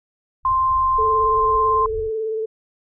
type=low-pass noise; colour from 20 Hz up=pink; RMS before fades=-34 dBFS; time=0.43-2.11 s; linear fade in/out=50 ms; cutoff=100 Hz; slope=48 dB/octave
type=tone; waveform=sine; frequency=1046.5 Hz; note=C6; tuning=in tune; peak=-15 dBFS; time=0.45-1.86 s; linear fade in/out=2 ms
type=tone with vibrato; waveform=sine; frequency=440 Hz; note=A4; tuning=in tune; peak=-21 dBFS; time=0.98-2.46 s; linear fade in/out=10 ms; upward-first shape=sine; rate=18 Hz; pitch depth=24 cents each way
effects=none